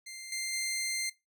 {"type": "tone with level steps", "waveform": "15% pulse", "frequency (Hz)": 2093, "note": "C7", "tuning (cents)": 0, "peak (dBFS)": [-36, -27, -25], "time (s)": [0.06, 1.1], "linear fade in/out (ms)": 10, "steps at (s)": [0.32, 0.53], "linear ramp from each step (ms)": 2, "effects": ["noise-tail reverb RT60 0.2 s tail -18 dB re dry"]}